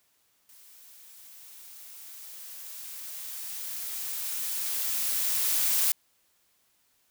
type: noise with level ramp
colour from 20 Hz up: blue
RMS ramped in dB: -54 to -24 dBFS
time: 0.49-5.92 s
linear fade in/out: 2 ms
effects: white hiss -69 dBFS RMS until 7.1 s